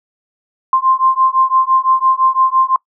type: beating tone pair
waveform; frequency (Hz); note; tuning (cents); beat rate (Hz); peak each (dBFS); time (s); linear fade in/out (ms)
sine; 1046.5 / 1052.4; C6 / C6; 0 / +10; 5.9; -13; 0.73-2.76; 2
effects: noise-tail reverb RT60 0.1 s tail -24 dB re dry